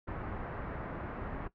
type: low-pass noise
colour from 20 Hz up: pink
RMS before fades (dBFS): -40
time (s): 0.07-1.48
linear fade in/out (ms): 10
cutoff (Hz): 1700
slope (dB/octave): 24
effects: noise-tail reverb RT60 0.1 s tail -17 dB re dry